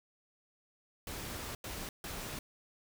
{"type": "noise bursts at uneven times", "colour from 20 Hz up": "pink", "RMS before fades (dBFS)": -42, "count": 3, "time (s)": [[1.07, 1.55], [1.64, 1.89], [2.04, 2.39]], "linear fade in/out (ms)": 2, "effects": []}